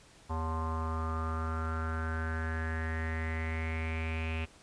square tone with low-pass filter sweep, 80.5 Hz, E2, 41 cents flat, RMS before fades -34 dBFS, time 0.29-4.46 s, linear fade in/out 20 ms, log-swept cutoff 980 to 2600 Hz, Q 7.6, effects pink hiss -58 dBFS RMS until 4.62 s + resampled to 22050 Hz

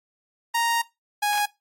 sawtooth tone pair in turn, 932.3 / 828.1 Hz, A#5 / G#5, 0 / -5 cents, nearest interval major second, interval 205 cents, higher first, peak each -17 dBFS, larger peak neither, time 0.54-0.82 / 1.22-1.46 s, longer first, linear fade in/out 10 ms, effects noise-tail reverb RT60 0.2 s tail -19 dB re dry + AAC 48 kbps

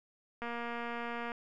click train, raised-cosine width 0.5 ms, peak -25 dBFS, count 213, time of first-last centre 0.42-1.318 s, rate 236 Hz, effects none

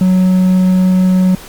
triangle tone, 185 Hz, F#3, in tune, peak -5 dBFS, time 0.01-1.35 s, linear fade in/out 2 ms, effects pink hiss -34 dBFS RMS until 1.48 s + Opus 48 kbps

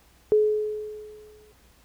sine tone with exponential decay, 425.6 Hz, G#4, 42 cents sharp, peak -14 dBFS, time 0.32-1.52 s, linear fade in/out 0 ms, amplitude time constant 260 ms, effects added 60 Hz sine -59 dBFS peak until 1.84 s + pink hiss -59 dBFS RMS until 1.84 s

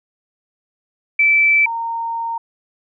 sine tone pair in turn, 2321 / 921.1 Hz, D7 / A#5, -21 / -21 cents, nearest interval octave + major third, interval 1600 cents, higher first, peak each -10 / -20 dBFS, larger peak first, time 1.19-1.66 / 1.66-2.38 s, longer second, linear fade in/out 5 ms, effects none

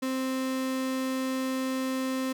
35% pulse tone, 261.6 Hz, C4, in tune, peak -26 dBFS, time 0.02-2.33 s, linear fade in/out 10 ms, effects none

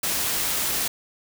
white noise, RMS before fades -25 dBFS, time 0.03-0.88 s, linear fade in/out 5 ms, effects none

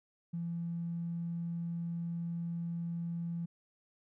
triangle tone with tanh clipping, 169.5 Hz, E3, 49 cents sharp, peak -34 dBFS, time 0.33-3.46 s, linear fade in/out 10 ms, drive 2 dB, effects none

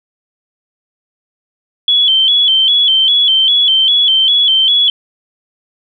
sine tone with vibrato, 3244 Hz, G#7, 41 cents flat, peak -7 dBFS, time 1.88-4.9 s, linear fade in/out 2 ms, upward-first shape square, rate 2.5 Hz, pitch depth 71 cents each way, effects none

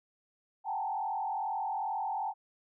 sine tone with frequency modulation, 830.6 Hz, G#5, in tune, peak -31 dBFS, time 0.64-2.34 s, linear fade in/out 50 ms, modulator 42.4 Hz, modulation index 1.8, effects none

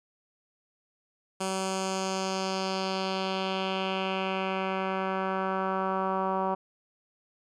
10% pulse tone with low-pass filter sweep, 190.2 Hz, F#3, 48 cents sharp, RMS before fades -30 dBFS, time 1.4-6.55 s, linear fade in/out 10 ms, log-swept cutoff 8700 to 1000 Hz, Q 2.2, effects none

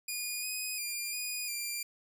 10% pulse tone with pitch steps, 2447 / 2502 / 2401 / 2465 / 2379 Hz, D#7 / D#7 / D7 / D#7 / D7, -29 / +9 / +38 / -17 / +22 cents, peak -26 dBFS, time 0.08-1.83 s, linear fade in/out 5 ms, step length 350 ms, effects none

